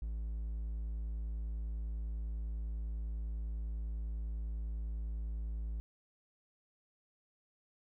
triangle tone, 55 Hz, A1, in tune, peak -34 dBFS, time 0.02-5.8 s, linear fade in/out 0 ms, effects none

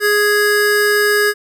square tone pair together, 415.3 / 1661.2 Hz, G#4 / G#6, 0 / 0 cents, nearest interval 2 octaves, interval 2400 cents, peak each -15 dBFS, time 0-1.34 s, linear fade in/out 50 ms, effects none

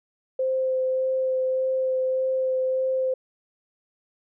sine tone with vibrato, 520 Hz, C5, 11 cents flat, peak -21 dBFS, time 0.39-3.14 s, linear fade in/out 5 ms, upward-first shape sine, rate 1.7 Hz, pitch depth 9 cents each way, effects none

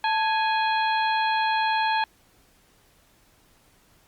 harmonic tone with a mistuned harmonic, 830.6 Hz, G#5, in tune, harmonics 1 / 2 / 3 / 4 / 5, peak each -22 / -28 / -32 / -34 / -36 dBFS, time 0.04-2.04 s, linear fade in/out 2 ms, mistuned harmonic 1, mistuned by +99 cents, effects pink hiss -60 dBFS RMS until 4.07 s + Opus 48 kbps

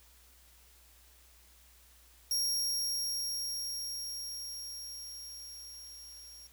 sawtooth tone with level ramp, 5588 Hz, F8, in tune, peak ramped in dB -26 to -47 dBFS, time 2.31-6.47 s, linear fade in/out 2 ms, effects added 60 Hz sine -62 dBFS peak until 6.52 s + white hiss -62 dBFS RMS until 6.52 s

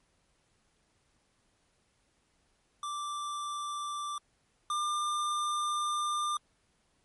square tone pair in turn, 1174.7 / 1197.3 Hz, D6 / D6, 0 / +33 cents, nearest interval unison, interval 33 cents, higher second, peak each -35 / -30 dBFS, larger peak second, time 2.83-4.18 / 4.7-6.37 s, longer second, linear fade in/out 2 ms, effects pink hiss -72 dBFS RMS until 7.04 s + MP3 48 kbps

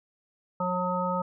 harmonic tone, 180.9 Hz, F#3, 39 cents flat, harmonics 1 / 3 / 5 / 7, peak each -31 / -31 / -31 / -31 dBFS, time 0.6-1.22 s, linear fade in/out 5 ms, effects none

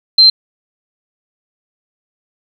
sine tone, 4126 Hz, C8, 25 cents flat, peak -3 dBFS, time 0.18-0.3 s, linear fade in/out 5 ms, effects 7-bit

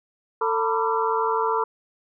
sine tone cluster, 446.7 / 908 / 988 / 1175 / 1359 Hz, A4 / A#5 / B5 / D6 / F6, +26 / -46 / 0 / +1 / -48 cents, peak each -25 / -27 / -25 / -28 / -30 dBFS, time 0.41-1.64 s, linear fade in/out 5 ms, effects none

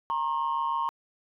sine tone pair together, 929.4 / 1076 Hz, A#5 / C6, -5 / +48 cents, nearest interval minor third, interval 253 cents, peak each -27 dBFS, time 0.1-0.89 s, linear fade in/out 0 ms, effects tanh soft clip ceiling -21 dBFS

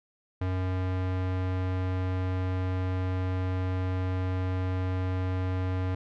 square tone with low-pass filter, 92.5 Hz, F#2, in tune, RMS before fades -29 dBFS, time 0.41-5.95 s, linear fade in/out 5 ms, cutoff 2500 Hz, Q 0.64, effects none

